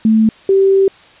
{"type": "tone pair in turn", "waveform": "sine", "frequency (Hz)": [220, 388.2], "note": ["A3", "G4"], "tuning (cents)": [0, -17], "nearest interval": "minor seventh", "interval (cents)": 983, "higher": "second", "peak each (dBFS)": -7, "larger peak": "neither", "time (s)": [[0.05, 0.29], [0.49, 0.88]], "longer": "second", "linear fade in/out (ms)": 2, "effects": ["white hiss -43 dBFS RMS until 1.2 s", "resampled to 8000 Hz"]}